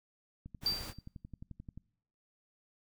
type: click train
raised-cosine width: 5 ms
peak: -34 dBFS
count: 16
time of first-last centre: 0.46-1.776 s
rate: 11.4 Hz
type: noise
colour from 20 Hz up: pink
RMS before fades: -45 dBFS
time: 0.61-0.94 s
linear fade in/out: 50 ms
type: tone with exponential decay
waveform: triangle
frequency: 4682 Hz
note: D8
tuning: 6 cents flat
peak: -25 dBFS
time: 0.66-1.01 s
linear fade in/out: 2 ms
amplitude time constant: 74 ms
effects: noise-tail reverb RT60 0.7 s tail -24 dB re dry